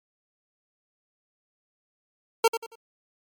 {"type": "tone with echo", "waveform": "25% pulse", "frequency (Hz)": 455.4, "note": "A#4", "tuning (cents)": -40, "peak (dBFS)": -12, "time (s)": [2.44, 2.48], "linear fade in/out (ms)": 5, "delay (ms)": 92, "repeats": 3, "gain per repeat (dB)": -10, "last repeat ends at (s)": 2.756, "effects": ["MP3 96 kbps"]}